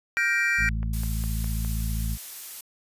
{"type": "chord", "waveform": "triangle", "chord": "G minor seventh", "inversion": "third", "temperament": "just", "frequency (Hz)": [1411.2, 1568, 1881.6, 2352], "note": ["F6", "G6", "Bb6", "D7"], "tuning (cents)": [18, 0, 16, 2], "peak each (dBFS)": [-29, -25, -24, -24], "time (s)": [0.17, 0.69], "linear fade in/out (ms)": 0}
{"type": "harmonic tone", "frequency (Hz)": 55, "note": "A1", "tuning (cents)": 0, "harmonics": [1, 2, 3, 4], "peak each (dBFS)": [-26, -32, -36, -38], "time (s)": [0.57, 2.18], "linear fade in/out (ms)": 50}
{"type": "click train", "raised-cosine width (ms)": 0.5, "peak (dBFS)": -27, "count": 5, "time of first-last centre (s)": [0.83, 1.648], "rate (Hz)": 4.89}
{"type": "noise", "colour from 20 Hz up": "blue", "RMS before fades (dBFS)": -37, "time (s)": [0.93, 2.61], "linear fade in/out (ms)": 5}
{"effects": ["resampled to 32000 Hz"]}